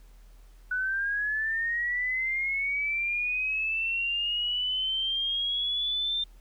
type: linear sweep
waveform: sine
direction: up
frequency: 1481 to 3600 Hz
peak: -26 dBFS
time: 0.71-6.24 s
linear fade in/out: 5 ms
effects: added 40 Hz sine -49 dBFS peak until 6.4 s + pink hiss -64 dBFS RMS until 6.4 s